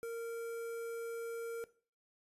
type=tone with notch filter; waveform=square; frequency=462.4 Hz; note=A#4; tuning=14 cents flat; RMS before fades=-41 dBFS; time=0.03-1.64 s; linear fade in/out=0 ms; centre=3700 Hz; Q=0.59; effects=noise-tail reverb RT60 0.4 s tail -17 dB re dry + resampled to 32000 Hz